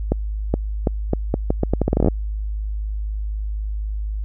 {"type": "accelerating click train", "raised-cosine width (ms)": 2, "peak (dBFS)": -4, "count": 18, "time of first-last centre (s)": [0.12, 2.084], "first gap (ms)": 420, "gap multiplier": 0.79, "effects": ["added 52 Hz sine -22 dBFS peak until 4.24 s"]}